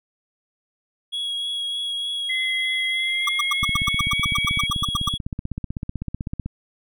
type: tone with vibrato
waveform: triangle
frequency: 3327 Hz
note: G#7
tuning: 2 cents sharp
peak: -23 dBFS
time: 1.12-5.18 s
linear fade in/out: 20 ms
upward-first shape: triangle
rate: 3.3 Hz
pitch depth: 15 cents each way
type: tone with pitch glide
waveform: sine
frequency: 2053 to 2265 Hz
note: C7 to C#7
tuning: -33 to +37 cents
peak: -23 dBFS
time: 2.29-4.67 s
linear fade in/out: 10 ms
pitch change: +170 cents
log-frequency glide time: 2.87-4.22 s
type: tone bursts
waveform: square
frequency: 1174.7 Hz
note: D6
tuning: in tune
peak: -20 dBFS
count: 16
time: 3.27-5.09 s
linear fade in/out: 5 ms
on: 20 ms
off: 100 ms
type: click train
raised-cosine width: 5 ms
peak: -15 dBFS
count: 46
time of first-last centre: 3.63-6.46 s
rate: 15.9 Hz
effects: none